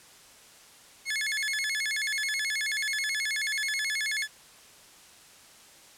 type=tone with vibrato; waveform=sawtooth; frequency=1932 Hz; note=B6; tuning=39 cents flat; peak=-24 dBFS; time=1.05-4.28 s; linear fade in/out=50 ms; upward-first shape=square; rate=9.3 Hz; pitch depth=200 cents each way; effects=white hiss -53 dBFS RMS until 5.97 s + low-pass 10000 Hz 12 dB/octave